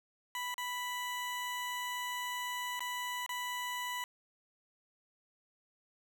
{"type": "tone with dropouts", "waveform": "20% pulse", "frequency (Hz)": 987.8, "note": "B5", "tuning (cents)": 0, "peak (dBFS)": -31, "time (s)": [0.35, 4.04], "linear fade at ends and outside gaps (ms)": 1, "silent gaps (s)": [[0.542, 0.58], [2.794, 2.805], [3.263, 3.292]], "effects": ["10-bit"]}